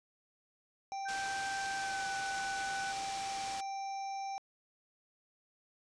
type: harmonic tone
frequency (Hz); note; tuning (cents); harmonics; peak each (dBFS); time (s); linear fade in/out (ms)
784; G5; 0; 1 / 3 / 5 / 7 / 8; -37 / -52 / -61 / -54 / -57; 0.92-4.38; 0
type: tone with pitch glide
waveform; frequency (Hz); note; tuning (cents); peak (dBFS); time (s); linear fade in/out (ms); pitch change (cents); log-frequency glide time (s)
sine; 1559 to 1496.4; G6 to F#6; -10 to +19; -39; 1.05-2.93; 20; -71; 1.75-2.08
type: low-pass noise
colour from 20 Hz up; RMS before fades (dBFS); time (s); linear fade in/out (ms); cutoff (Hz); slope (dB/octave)
white; -45; 1.08-3.61; 10; 7300; 24
effects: resampled to 24000 Hz